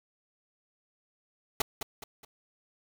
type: noise with echo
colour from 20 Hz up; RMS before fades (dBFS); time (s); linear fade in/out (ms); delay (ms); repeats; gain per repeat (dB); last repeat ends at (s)
pink; -26; 1.6-1.62; 5; 210; 3; -8; 2.25
effects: none